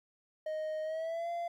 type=tone with pitch glide; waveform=triangle; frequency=622.3 to 686.5 Hz; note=D#5 to F5; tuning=0 to -30 cents; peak=-32 dBFS; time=0.46-1.48 s; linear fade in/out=5 ms; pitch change=+170 cents; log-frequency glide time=0.83-1.3 s; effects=12-bit